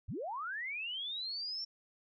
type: linear sweep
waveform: sine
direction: up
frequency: 52.2 to 5500 Hz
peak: -37 dBFS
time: 0.08-1.65 s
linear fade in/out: 10 ms
effects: none